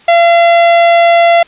45% pulse tone, 682 Hz, F5, 41 cents flat, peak -4 dBFS, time 0.08-1.43 s, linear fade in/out 5 ms, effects white hiss -41 dBFS RMS until 1.47 s + resampled to 8000 Hz

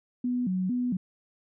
sine tone with vibrato, 213.9 Hz, A3, 49 cents flat, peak -25 dBFS, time 0.24-0.97 s, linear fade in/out 5 ms, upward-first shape square, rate 2.2 Hz, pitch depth 250 cents each way, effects none

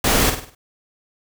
pink noise with echo, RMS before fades -17 dBFS, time 0.04-0.3 s, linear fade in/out 5 ms, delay 50 ms, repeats 5, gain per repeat -7 dB, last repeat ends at 0.55 s, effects none

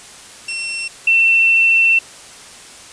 sawtooth / sine tone pair in turn, 2710 / 2693 Hz, E7 / E7, +47 / +36 cents, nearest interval unison, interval 11 cents, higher first, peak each -18 / -9 dBFS, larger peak second, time 0.48-0.88 / 1.07-1.99 s, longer second, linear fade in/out 5 ms, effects white hiss -38 dBFS RMS until 2.92 s + resampled to 22050 Hz

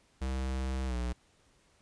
square tone with pitch glide, 65.41 to 60.68 Hz, C2 to B1, 0 to -30 cents, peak -32 dBFS, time 0.21-1.13 s, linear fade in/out 10 ms, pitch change -130 cents, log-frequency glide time 0.86-0.96 s, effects pink hiss -67 dBFS RMS until 1.81 s + resampled to 22050 Hz

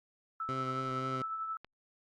sine tone with tremolo, 1314 Hz, E6, 6 cents flat, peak -33 dBFS, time 0.4-1.57 s, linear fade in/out 2 ms, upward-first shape triangle, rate 11 Hz, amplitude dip 45%
15% pulse tone with vibrato, 130.81 Hz, C3, in tune, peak -30 dBFS, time 0.49-1.22 s, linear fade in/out 0 ms, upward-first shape sine, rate 3.8 Hz, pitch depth 15 cents each way
click, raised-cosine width 0.3 ms, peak -32 dBFS, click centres 1.646 s
effects low-pass 5000 Hz 12 dB/octave + Opus 48 kbps

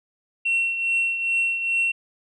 sine tone with tremolo, 2720 Hz, F7, 46 cents flat, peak -16 dBFS, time 0.45-1.92 s, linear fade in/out 10 ms, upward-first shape triangle, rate 2.4 Hz, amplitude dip 65%, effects tanh soft clip ceiling -16 dBFS

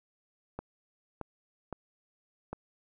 clicks, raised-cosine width 1 ms, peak -23 dBFS, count 4, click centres 0.59 / 1.213 / 1.727 / 2.53 s, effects none

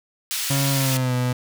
pink high-pass noise, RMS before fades -26 dBFS, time 0.31-0.97 s, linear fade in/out 0 ms, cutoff 2800 Hz, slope 12 dB/octave
35% pulse tone with pitch glide, 138.59 to 124.9 Hz, C#3 to B2, 0 to +20 cents, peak -18 dBFS, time 0.5-1.33 s, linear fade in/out 5 ms, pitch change -180 cents, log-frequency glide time 0.71-1.14 s
effects none

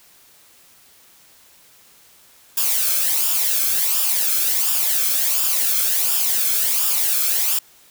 blue noise with flanger, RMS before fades -19 dBFS, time 2.57-7.59 s, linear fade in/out 5 ms, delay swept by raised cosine 0.48 to 1.07 ms, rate 1.4 Hz, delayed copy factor -0.6, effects white hiss -51 dBFS RMS until 7.9 s

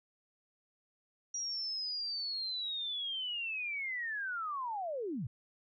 sine linear sweep, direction down, 5750 to 98 Hz, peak -35 dBFS, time 1.34-5.27 s, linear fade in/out 5 ms, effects none

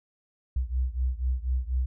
sine beating tone pair, 61.74 / 65.84 Hz, B1 / C2, 0 / +11 cents, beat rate 4.1 Hz, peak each -27 / -29 dBFS, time 0.56-1.86 s, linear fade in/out 5 ms, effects none

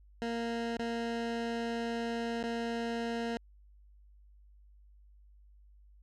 20% pulse tone with dropouts, 232.5 Hz, A#3, 4 cents flat, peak -28 dBFS, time 0.22-3.37 s, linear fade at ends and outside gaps 0 ms, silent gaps 0.769-0.793 / 2.428-2.438 s, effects added 50 Hz sine -56 dBFS peak until 6.02 s + low-pass 5000 Hz 12 dB/octave

